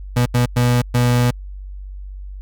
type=tone bursts at uneven times; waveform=35% pulse; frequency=122.1 Hz; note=B2; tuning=19 cents flat; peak=-11 dBFS; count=4; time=0.16-0.26 / 0.34-0.46 / 0.56-0.82 / 0.94-1.31 s; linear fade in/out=10 ms; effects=added 48 Hz sine -29 dBFS peak until 2.41 s